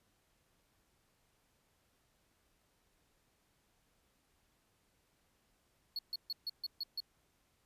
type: tone bursts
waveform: triangle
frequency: 4359 Hz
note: C#8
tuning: 30 cents flat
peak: -35 dBFS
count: 7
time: 5.96-7.003 s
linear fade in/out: 2 ms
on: 29 ms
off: 140 ms
effects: pink hiss -75 dBFS RMS until 7.65 s + resampled to 32000 Hz